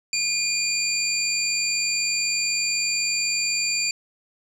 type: tone cluster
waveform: sine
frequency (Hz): 2428 / 4664 / 7240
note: D#7 / D8 / A8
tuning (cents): -43 / -13 / +48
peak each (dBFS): -25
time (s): 0.13-3.91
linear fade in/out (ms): 2
effects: tanh soft clip ceiling -14 dBFS